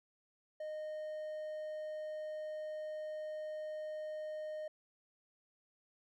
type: tone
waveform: triangle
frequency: 616 Hz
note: D#5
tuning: 17 cents flat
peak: -38 dBFS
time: 0.6-4.68 s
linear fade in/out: 5 ms
effects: none